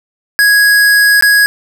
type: tone with dropouts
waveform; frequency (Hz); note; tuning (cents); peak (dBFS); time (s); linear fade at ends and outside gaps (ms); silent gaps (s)
square; 1661.2; G#6; 0; -6; 0.39-1.46; 0; 1.21-1.224
effects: none